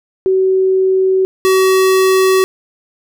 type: tone pair in turn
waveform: sine / square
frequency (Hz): 378.4 / 378.4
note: F#4 / F#4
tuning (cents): +39 / +39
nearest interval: unison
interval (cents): 0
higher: neither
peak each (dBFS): -9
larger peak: neither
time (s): 0.26-1.25 / 1.45-2.44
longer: neither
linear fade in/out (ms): 0
effects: none